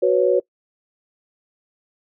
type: chord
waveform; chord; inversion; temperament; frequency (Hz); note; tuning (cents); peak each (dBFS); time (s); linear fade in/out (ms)
sine; F# suspended fourth; none; equal; 370 / 493.9 / 554.4; F#4 / B4 / C#5; 0 / 0 / 0; -18; 0.02-0.4; 10
effects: noise-tail reverb RT60 0.1 s tail -23 dB re dry